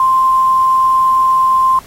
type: tone with quantisation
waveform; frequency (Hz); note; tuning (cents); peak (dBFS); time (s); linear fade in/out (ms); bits
sine; 1046.5; C6; 0; -8; 0-1.79; 2; 6
effects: pink hiss -40 dBFS RMS until 1.86 s + AAC 48 kbps